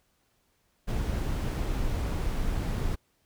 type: noise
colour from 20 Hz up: brown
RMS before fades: -29 dBFS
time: 0.87-2.96 s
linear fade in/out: 20 ms
effects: pink hiss -71 dBFS RMS until 3.25 s